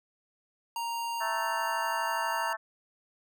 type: tone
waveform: square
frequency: 932.3 Hz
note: A#5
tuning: in tune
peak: -32 dBFS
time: 0.76-2.53 s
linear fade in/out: 2 ms
type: harmonic tone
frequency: 220 Hz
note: A3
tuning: in tune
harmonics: 3 / 4 / 5 / 6 / 7 / 8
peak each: -38 / -38 / -38 / -38 / -38 / -38 dBFS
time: 1.2-2.57 s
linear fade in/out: 20 ms
effects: none

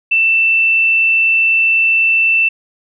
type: tone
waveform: sine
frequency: 2668 Hz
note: E7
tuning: 20 cents sharp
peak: -9 dBFS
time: 0.11-2.49 s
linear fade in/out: 10 ms
effects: none

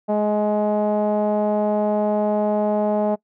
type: tone with low-pass filter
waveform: sawtooth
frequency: 210 Hz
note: G#3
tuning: 19 cents sharp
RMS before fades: -20 dBFS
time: 0.08-3.16 s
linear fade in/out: 20 ms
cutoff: 720 Hz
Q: 7.6
effects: noise-tail reverb RT60 0.1 s tail -23 dB re dry

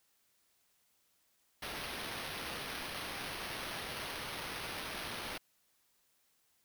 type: noise with sample-and-hold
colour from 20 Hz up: white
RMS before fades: -42 dBFS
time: 1.62-5.38 s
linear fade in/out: 5 ms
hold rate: 7350 Hz
effects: white hiss -74 dBFS RMS until 6.64 s

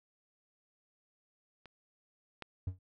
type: clicks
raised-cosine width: 0.3 ms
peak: -36 / -26 dBFS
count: 2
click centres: 1.657 / 2.423 s
type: tone with exponential decay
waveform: triangle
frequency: 92.5 Hz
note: F#2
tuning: in tune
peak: -28 dBFS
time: 2.67-2.79 s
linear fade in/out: 5 ms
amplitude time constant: 26 ms
effects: none

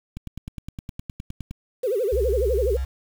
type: click train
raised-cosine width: 5 ms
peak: -21 dBFS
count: 14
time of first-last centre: 0.17-1.51 s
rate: 9.7 Hz
type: tone with vibrato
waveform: sine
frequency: 448.4 Hz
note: A4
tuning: 33 cents sharp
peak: -20 dBFS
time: 1.83-2.77 s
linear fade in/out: 10 ms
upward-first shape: sine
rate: 12 Hz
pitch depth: 270 cents each way
type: tone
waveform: sine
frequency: 65.5 Hz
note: C2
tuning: 2 cents sharp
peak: -23 dBFS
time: 2.12-2.85 s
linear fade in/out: 10 ms
effects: 7-bit

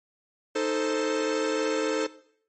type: chord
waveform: 45% pulse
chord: A diminished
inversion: second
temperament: equal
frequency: 311.1 / 440 / 523.3 Hz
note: Eb4 / A4 / C5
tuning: 0 / 0 / 0 cents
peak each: -31 / -27 / -30 dBFS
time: 0.55-2.07 s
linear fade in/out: 10 ms
effects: noise-tail reverb RT60 0.6 s tail -17 dB re dry + MP3 32 kbps

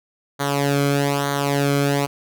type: tone with flanger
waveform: sawtooth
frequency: 141.4 Hz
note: C#3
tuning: 35 cents sharp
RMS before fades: -20 dBFS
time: 0.39-2.07 s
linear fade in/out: 20 ms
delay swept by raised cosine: 0.38 to 1.1 ms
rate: 1.1 Hz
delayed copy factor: -0.75
effects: none

